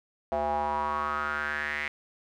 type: tone with band-pass filter sweep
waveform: square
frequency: 74.2 Hz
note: D2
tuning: 18 cents sharp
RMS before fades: -30 dBFS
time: 0.32-1.88 s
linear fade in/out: 0 ms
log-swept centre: 700 to 2100 Hz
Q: 6
effects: none

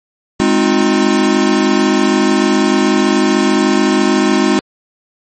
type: chord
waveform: square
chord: F minor seventh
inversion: first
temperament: equal with one note detuned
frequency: 207.7 / 261.6 / 311.1 / 357.6 Hz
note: Ab3 / C4 / Eb4 / F4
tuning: 0 / 0 / 0 / +41 cents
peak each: -16 dBFS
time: 0.4-4.59 s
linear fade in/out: 0 ms
effects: MP3 32 kbps

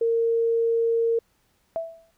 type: tone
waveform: sine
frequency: 460 Hz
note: A#4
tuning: 23 cents flat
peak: -19 dBFS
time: 0.01-1.19 s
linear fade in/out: 5 ms
type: tone with exponential decay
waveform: sine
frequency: 659.3 Hz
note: E5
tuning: in tune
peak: -22 dBFS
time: 1.76-2.11 s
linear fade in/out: 0 ms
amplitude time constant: 74 ms
effects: pink hiss -67 dBFS RMS until 2.17 s

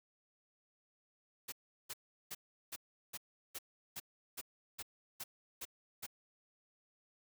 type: noise bursts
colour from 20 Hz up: white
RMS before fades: -44 dBFS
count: 12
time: 1.48-6.066 s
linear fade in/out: 10 ms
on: 43 ms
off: 370 ms
effects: none

